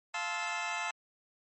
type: chord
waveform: 20% pulse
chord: F major seventh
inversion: none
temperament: just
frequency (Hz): 698.5 / 873.1 / 1047.7 / 1309.6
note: F5 / A5 / C6 / E6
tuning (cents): 0 / -14 / +2 / -12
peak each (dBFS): -35 / -33 / -36 / -35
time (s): 0.14-0.91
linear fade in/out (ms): 5
effects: MP3 32 kbps